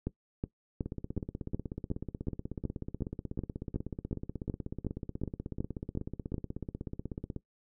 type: two click trains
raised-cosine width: 3 ms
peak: -19 / -24 dBFS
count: 18 / 107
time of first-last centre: 0.07-6.343 / 0.86-7.363 s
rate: 2.71 / 16.3 Hz
effects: noise-tail reverb RT60 0.1 s tail -18 dB re dry